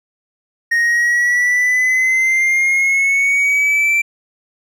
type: exponential sweep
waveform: triangle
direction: up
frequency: 1859 to 2349 Hz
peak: -10 dBFS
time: 0.71-4.02 s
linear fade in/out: 10 ms
effects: none